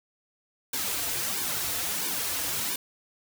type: noise with flanger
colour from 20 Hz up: white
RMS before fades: -30 dBFS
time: 0.73-2.76 s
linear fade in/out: 5 ms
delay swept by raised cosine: 1.5 to 5.2 ms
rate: 1.5 Hz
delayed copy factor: -0.95
effects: none